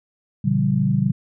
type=tone cluster; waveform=sine; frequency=116.6 / 140.5 / 166.2 / 193.4 Hz; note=A#2 / C#3 / E3 / G3; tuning=+1 / +24 / +15 / -23 cents; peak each=-24 / -20 / -26 / -20 dBFS; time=0.44-1.12 s; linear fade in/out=10 ms; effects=none